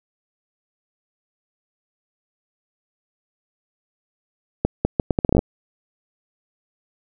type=accelerating click train; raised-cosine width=2 ms; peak=-3 dBFS; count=12; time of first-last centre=4.65-5.391 s; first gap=200 ms; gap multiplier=0.74; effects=none